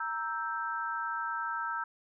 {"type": "chord", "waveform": "sine", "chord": "E diminished", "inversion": "second", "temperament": "equal", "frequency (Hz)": [932.3, 1318.5, 1568], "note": ["Bb5", "E6", "G6"], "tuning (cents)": [0, 0, 0], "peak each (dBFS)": [-37, -35, -37], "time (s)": [0, 1.84], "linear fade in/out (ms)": 5, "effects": []}